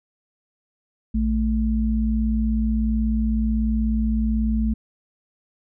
sine tone pair together, 58.14 / 219.5 Hz, A#1 / A3, -4 / -4 cents, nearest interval octave + major seventh, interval 2300 cents, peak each -21 dBFS, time 1.14-4.74 s, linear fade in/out 10 ms, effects none

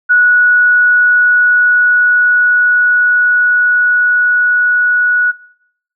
sine tone with level ramp, 1466 Hz, F#6, 16 cents flat, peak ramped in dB -5 to -8 dBFS, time 0.09-5.32 s, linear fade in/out 20 ms, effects noise-tail reverb RT60 0.8 s tail -23 dB re dry

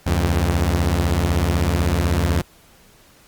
sawtooth beating tone pair, 71.9 / 87.9 Hz, D2 / F2, -36 / +12 cents, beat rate 16 Hz, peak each -16 / -15 dBFS, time 0.06-2.42 s, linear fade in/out 10 ms, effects pink hiss -51 dBFS RMS until 3.27 s + Opus 48 kbps

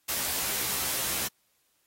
white noise with comb filter, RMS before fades -30 dBFS, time 0.08-1.28 s, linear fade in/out 10 ms, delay 15 ms, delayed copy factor +0.75, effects white hiss -71 dBFS RMS until 1.86 s + AAC 48 kbps

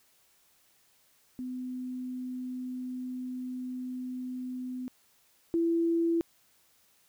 sine tone pair in turn, 253.1 / 334.5 Hz, B3 / E4, +43 / +25 cents, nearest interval perfect fourth, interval 482 cents, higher second, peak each -34 / -24 dBFS, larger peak second, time 1.39-4.88 / 5.54-6.21 s, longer first, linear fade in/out 0 ms, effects white hiss -66 dBFS RMS until 7.08 s

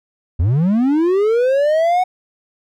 triangle linear sweep, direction up, 73 to 746 Hz, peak -10 dBFS, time 0.39-2.04 s, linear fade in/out 10 ms, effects none

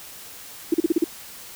sine tone bursts, 330.9 Hz, E4, 7 cents sharp, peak -14 dBFS, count 6, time 0.72-1.042 s, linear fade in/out 5 ms, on 22 ms, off 38 ms, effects white hiss -41 dBFS RMS until 1.55 s

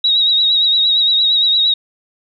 sine tone with vibrato, 3820 Hz, A#7, 42 cents sharp, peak -10 dBFS, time 0.04-1.74 s, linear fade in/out 5 ms, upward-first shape triangle, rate 8.7 Hz, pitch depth 57 cents each way, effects none

